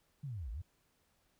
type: linear two-way sweep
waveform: sine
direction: down then up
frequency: 151.9 to 49.6 to 95.9 Hz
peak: -39 dBFS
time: 0.23-0.62 s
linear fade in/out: 10 ms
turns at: 0.51 s
effects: pink hiss -75 dBFS RMS until 1.39 s